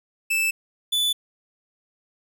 45% pulse tone pair in turn, 2637 / 3481 Hz, E7 / A7, 0 / -19 cents, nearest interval perfect fourth, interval 481 cents, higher second, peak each -20 dBFS, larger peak neither, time 0.3-0.51 / 0.92-1.13 s, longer neither, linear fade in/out 10 ms, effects none

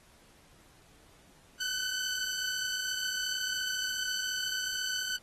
15% pulse tone pair together, 1500 / 1534.2 Hz, F#6 / G6, +23 / -38 cents, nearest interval unison, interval 39 cents, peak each -26 / -31 dBFS, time 1.6-5.17 s, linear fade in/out 10 ms, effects pink hiss -61 dBFS RMS until 5.22 s + AAC 32 kbps

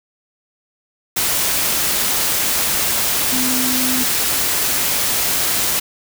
sine tone in noise, 254 Hz, B3, 49 cents sharp, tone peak -21 dBFS, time 3.32-4.04 s, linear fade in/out 10 ms, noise white, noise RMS -18 dBFS, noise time 1.16-5.8 s, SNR -6 dB, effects none

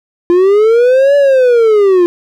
triangle linear two-way sweep, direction up then down, 343 to 576 to 343 Hz, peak -3 dBFS, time 0.3-2.06 s, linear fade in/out 0 ms, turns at 1.16 s, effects none

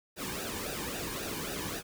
pink noise with flanger, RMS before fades -37 dBFS, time 0.16-1.83 s, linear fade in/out 50 ms, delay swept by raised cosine 0.92 to 1.53 ms, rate 3.7 Hz, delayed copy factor -0.7, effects none

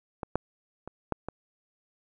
clicks, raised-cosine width 1 ms, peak -19 / -11 / -25 / -13 / -20 dBFS, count 5, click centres 0.232 / 0.356 / 0.876 / 1.123 / 1.286 s, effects none

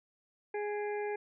harmonic tone with a mistuned harmonic, 415.3 Hz, G#4, in tune, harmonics 1 / 2 / 4 / 5 / 6, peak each -34 / -40 / -46 / -48 / -50 dBFS, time 0.54-1.16 s, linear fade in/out 5 ms, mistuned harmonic 6, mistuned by -68 cents, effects none

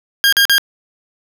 20% pulse tone bursts, 1615 Hz, G#6, 49 cents flat, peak -4 dBFS, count 3, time 0.24-0.581 s, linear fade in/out 0 ms, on 85 ms, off 43 ms, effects none

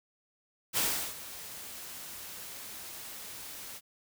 white noise with ADSR envelope, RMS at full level -28 dBFS, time 0.73-3.81 s, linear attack 45 ms, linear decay 360 ms, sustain -16 dB, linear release 48 ms, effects none

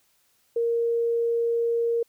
sine tone, 466.2 Hz, A#4, in tune, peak -21 dBFS, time 0.56-2.03 s, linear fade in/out 5 ms, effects white hiss -66 dBFS RMS until 2.08 s

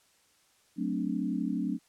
sine chord, D dominant seventh, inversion first, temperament equal, 185 / 220 / 261.6 / 293.7 Hz, F#3 / A3 / C4 / D4, 0 / 0 / 0 / 0 cents, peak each -34 dBFS, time 0.76-1.79 s, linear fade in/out 50 ms, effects white hiss -66 dBFS RMS until 1.88 s + low-pass 10000 Hz 12 dB/octave

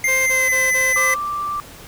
square tone with pitch glide, 2100 to 2019 Hz, C7 to B6, +6 to +38 cents, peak -16 dBFS, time 0.04-1.14 s, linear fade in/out 2 ms, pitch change -68 cents, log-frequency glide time 0.21-0.56 s
sawtooth tone bursts, 523 Hz, C5, 1 cent flat, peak -20 dBFS, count 5, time 0.07-1.158 s, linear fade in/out 20 ms, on 200 ms, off 22 ms
sine tone, 1174.7 Hz, D6, in tune, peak -21 dBFS, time 0.96-1.6 s, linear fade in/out 0 ms
effects pink hiss -40 dBFS RMS until 1.87 s

